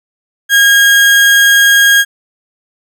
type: tone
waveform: 35% pulse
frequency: 1630 Hz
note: G#6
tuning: 33 cents flat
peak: -3 dBFS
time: 0.49-2.05 s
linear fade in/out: 50 ms
effects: none